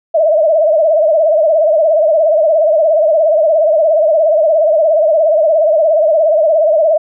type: tone with vibrato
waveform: sine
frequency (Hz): 629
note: D#5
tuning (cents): +19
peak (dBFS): -7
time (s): 0.14-6.98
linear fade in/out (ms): 10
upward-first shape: triangle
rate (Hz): 17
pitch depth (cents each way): 130
effects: none